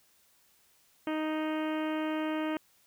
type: harmonic tone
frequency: 311.1 Hz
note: D#4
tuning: in tune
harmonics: 1 / 2 / 3 / 4 / 5 / 6 / 7 / 8 / 9 / 10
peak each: -31 / -37 / -41 / -43 / -45 / -47 / -48 / -49 / -50 / -51 dBFS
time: 1.07-2.57 s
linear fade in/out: 2 ms
effects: white hiss -66 dBFS RMS until 2.86 s